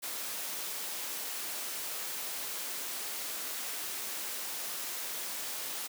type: high-pass noise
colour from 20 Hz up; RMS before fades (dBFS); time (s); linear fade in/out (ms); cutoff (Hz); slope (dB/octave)
white; -38; 0.02-5.88; 20; 270; 12
effects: none